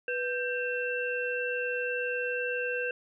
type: tone cluster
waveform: sine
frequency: 492.4 / 1572 / 2699 Hz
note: B4 / G6 / E7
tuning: -5 / +4 / +40 cents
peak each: -32 / -33 / -35 dBFS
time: 0.08-2.91 s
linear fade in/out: 2 ms
effects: none